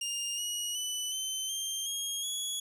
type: tone with pitch steps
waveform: 20% pulse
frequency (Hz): 2817 / 2901 / 2988 / 3077 / 3169 / 3264 / 3362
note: F7 / F#7 / F#7 / G7 / G7 / G#7 / G#7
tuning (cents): +14 / -35 / +16 / -33 / +18 / -31 / +20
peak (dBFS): -27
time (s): 0.01-2.6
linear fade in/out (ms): 5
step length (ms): 370
effects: none